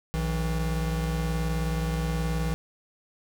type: tone pair together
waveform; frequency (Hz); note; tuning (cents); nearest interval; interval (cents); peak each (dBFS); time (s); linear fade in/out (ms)
square; 60 / 161.11; B1 / E3; -49 / -39; octave + perfect fourth; 1710; -29 / -29; 0.14-2.54; 0
effects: none